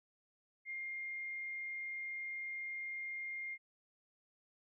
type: tone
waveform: sine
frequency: 2118 Hz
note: C7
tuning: 21 cents sharp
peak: -40 dBFS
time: 0.65-3.58 s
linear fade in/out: 50 ms
effects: none